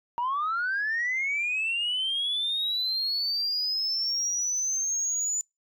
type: linear sweep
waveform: sine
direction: up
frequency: 930 to 7030 Hz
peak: -24 dBFS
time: 0.18-5.41 s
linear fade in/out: 0 ms
effects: noise-tail reverb RT60 0.2 s tail -26 dB re dry + tanh soft clip ceiling -22 dBFS